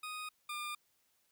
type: tone pair in turn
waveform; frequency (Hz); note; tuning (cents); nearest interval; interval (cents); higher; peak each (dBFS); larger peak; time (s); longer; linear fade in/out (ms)
20% pulse; 1244.5 / 1203.5; D#6 / D6; 0 / +42; minor second; 58; first; -36 / -34; second; 0.03-0.29 / 0.49-0.75; neither; 5
effects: white hiss -75 dBFS RMS until 1.31 s